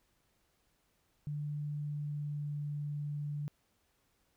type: tone with pitch glide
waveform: sine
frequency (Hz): 147.6 to 146.58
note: D3 to D3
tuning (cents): +9 to -3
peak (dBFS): -35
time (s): 1.27-3.48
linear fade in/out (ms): 0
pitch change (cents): -12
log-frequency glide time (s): 1.64-2.54
effects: pink hiss -75 dBFS RMS until 4.36 s